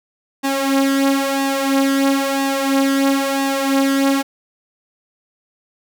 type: tone with flanger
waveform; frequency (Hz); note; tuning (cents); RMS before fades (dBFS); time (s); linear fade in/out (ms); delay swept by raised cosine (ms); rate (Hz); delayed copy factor
sawtooth; 273.3; C#4; -24; -17; 0.43-4.23; 20; 1.1 to 4.3; 1; +0.65
effects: none